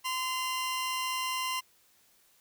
sawtooth tone pair together, 1030.7 / 2794 Hz, C6 / F7, -26 / 0 cents, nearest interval octave + perfect fourth, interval 1726 cents, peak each -28 / -33 dBFS, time 0.04-1.61 s, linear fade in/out 20 ms, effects white hiss -65 dBFS RMS until 2.4 s

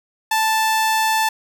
sawtooth tone, 880 Hz, A5, in tune, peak -12 dBFS, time 0.31-1.29 s, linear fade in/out 5 ms, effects none

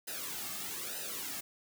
white noise with flanger, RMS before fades -40 dBFS, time 0.07-1.41 s, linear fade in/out 10 ms, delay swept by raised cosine 0.89 to 2.09 ms, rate 1.1 Hz, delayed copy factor -0.8, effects none

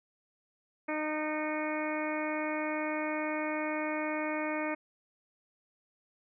harmonic tone with a mistuned harmonic, 306.3 Hz, D#4, 27 cents flat, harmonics 1 / 2 / 3 / 4 / 5 / 6 / 7 / 8, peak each -35 / -36 / -40 / -42 / -44 / -43 / -40 / -45 dBFS, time 0.88-4.75 s, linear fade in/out 10 ms, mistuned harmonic 7, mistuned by +37 cents, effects none

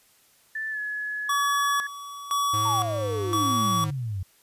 sine tone with pitch glide, 1760 to 1698.1 Hz, A6 to G#6, 0 to +38 cents, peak -28 dBFS, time 0.55-1.87 s, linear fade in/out 5 ms, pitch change -62 cents, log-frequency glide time 0.7-0.79 s
square tone with tremolo, 1137 Hz, C#6, 44 cents sharp, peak -23 dBFS, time 1.29-3.86 s, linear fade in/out 5 ms, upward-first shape square, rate 0.98 Hz, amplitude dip 80%
square tone with vibrato, 105.9 Hz, G#2, 34 cents sharp, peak -30 dBFS, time 2.53-3.91 s, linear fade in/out 10 ms, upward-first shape triangle, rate 1.1 Hz, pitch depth 100 cents each way
sine exponential sweep, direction down, 936 to 89.1 Hz, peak -27 dBFS, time 2.65-4.23 s, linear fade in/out 5 ms
effects white hiss -60 dBFS RMS until 4.42 s + resampled to 32000 Hz

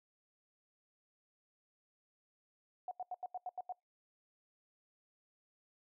sine tone bursts, 730 Hz, F#5, 24 cents flat, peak -38 dBFS, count 8, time 2.88-3.724 s, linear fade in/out 2 ms, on 32 ms, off 84 ms, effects noise-tail reverb RT60 0.2 s tail -26 dB re dry

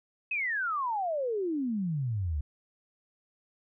sine exponential sweep, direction down, 2598 to 68.8 Hz, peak -28 dBFS, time 0.31-2.41 s, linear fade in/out 5 ms, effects none

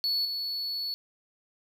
triangle tone with level steps, 4417 Hz, C#8, 7 cents flat, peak -24 / -29 dBFS, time 0.04-0.94 s, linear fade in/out 0 ms, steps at 0.25 s, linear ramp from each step 2 ms, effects 10-bit

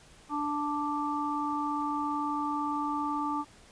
harmonic tone, 293.7 Hz, D4, in tune, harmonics 1 / 3 / 4, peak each -33 / -33 / -33 dBFS, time 0.29-3.45 s, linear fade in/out 50 ms, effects pink hiss -56 dBFS RMS until 3.71 s + resampled to 22050 Hz

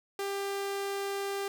sawtooth tone, 396.8 Hz, G4, 21 cents sharp, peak -28 dBFS, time 0.19-1.48 s, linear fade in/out 2 ms, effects none

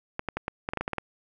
clicks, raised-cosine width 0.5 ms, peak -14 dBFS, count 11, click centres 0.194 / 0.287 / 0.37 / 0.481 / 0.689 / 0.735 / 0.773 / 0.81 / 0.879 / 0.933 / 0.983 s, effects none

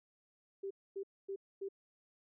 sine tone bursts, 392 Hz, G4, in tune, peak -38 dBFS, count 4, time 0.63-1.688 s, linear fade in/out 10 ms, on 77 ms, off 250 ms, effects none

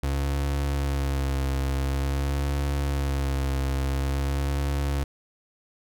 35% pulse tone with vibrato, 68.9 Hz, C#2, 10 cents flat, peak -22 dBFS, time 0.03-5.04 s, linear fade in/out 5 ms, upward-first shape sine, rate 0.48 Hz, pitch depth 36 cents each way, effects none

